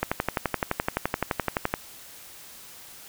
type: click train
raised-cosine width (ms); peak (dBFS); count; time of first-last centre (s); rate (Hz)
0.5; -8; 21; 0.03-1.739; 11.7
effects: white hiss -46 dBFS RMS until 3.08 s